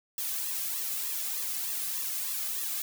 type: noise with flanger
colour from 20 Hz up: blue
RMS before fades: -33 dBFS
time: 0.18-2.82 s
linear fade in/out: 2 ms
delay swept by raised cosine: 1.3 to 2.19 ms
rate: 3.3 Hz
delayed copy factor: -1
effects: none

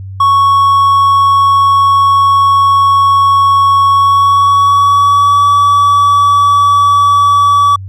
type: tone with pitch glide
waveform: triangle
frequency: 1108.7 to 1145.1 Hz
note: C#6 to D6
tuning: 0 to -44 cents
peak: -3 dBFS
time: 0.2-7.76 s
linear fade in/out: 5 ms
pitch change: +56 cents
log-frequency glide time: 3.9-5.47 s
effects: added 96 Hz sine -22 dBFS peak until 7.88 s

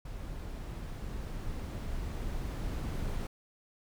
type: noise with level ramp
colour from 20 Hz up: brown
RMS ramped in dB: -41 to -34 dBFS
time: 0.05-3.27 s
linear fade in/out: 5 ms
effects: none

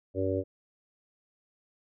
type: harmonic tone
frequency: 95.4 Hz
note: G2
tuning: 47 cents flat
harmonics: 1 / 3 / 4 / 5 / 6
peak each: -33 / -33 / -33 / -33 / -33 dBFS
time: 0.14-0.44 s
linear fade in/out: 50 ms
effects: none

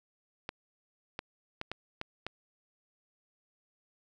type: clicks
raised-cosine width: 0.3 ms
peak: -20 dBFS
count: 6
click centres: 0.491 / 1.191 / 1.614 / 1.716 / 2.014 / 2.266 s
effects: none

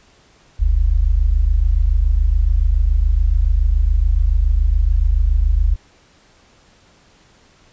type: tone pair together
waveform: sine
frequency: 41.23 / 68.3 Hz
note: E1 / C#2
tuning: +1 / -25 cents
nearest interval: major sixth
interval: 874 cents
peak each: -13 / -16 dBFS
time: 0.59-5.76 s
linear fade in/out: 20 ms
effects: pink hiss -52 dBFS RMS until 7.72 s + resampled to 16000 Hz

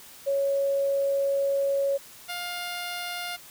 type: tone pair in turn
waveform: sine / 10% pulse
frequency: 554.4 / 706 Hz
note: C#5 / F5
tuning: 0 / +19 cents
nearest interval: major third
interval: 419 cents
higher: second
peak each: -22 / -23 dBFS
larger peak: first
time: 0.26-1.98 / 2.28-3.37 s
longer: first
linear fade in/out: 20 ms
effects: white hiss -48 dBFS RMS until 3.5 s

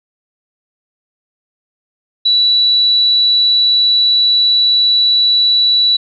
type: tone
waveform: sine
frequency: 3941 Hz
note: B7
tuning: 4 cents flat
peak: -8 dBFS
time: 2.25-5.97 s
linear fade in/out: 10 ms
effects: none

